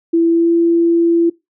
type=tone with pitch glide; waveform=sine; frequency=333.4 to 337.3 Hz; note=E4 to E4; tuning=+20 to +40 cents; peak=-9 dBFS; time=0.13-1.3 s; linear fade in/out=10 ms; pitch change=+20 cents; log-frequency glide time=0.29-0.52 s; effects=noise-tail reverb RT60 0.2 s tail -22 dB re dry